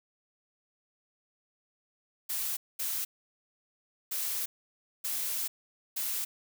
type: noise bursts at uneven times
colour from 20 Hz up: blue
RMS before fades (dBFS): -33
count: 5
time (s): 2.29-2.57 / 2.79-3.05 / 4.11-4.46 / 5.04-5.48 / 5.96-6.25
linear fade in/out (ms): 10
effects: none